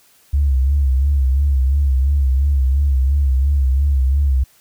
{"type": "tone with vibrato", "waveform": "sine", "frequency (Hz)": 68.3, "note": "C#2", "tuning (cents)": -25, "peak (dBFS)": -11, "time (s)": [0.33, 4.44], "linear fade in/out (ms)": 10, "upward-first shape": "sine", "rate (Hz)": 2.9, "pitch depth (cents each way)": 89, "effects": ["tanh soft clip ceiling -7 dBFS", "white hiss -53 dBFS RMS until 4.6 s"]}